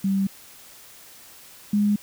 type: tone pair in turn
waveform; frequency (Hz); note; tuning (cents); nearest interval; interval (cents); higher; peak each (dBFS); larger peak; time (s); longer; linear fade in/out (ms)
sine; 194.8 / 206.4; G3 / G#3; -11 / -10; minor second; 101; second; -19 / -17; second; 0.04-0.27 / 1.73-1.96; neither; 5
effects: white hiss -47 dBFS RMS until 2.02 s